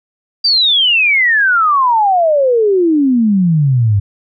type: exponential sweep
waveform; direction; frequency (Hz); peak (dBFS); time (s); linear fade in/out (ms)
sine; down; 4763 to 97; -8; 0.44-4; 10
effects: none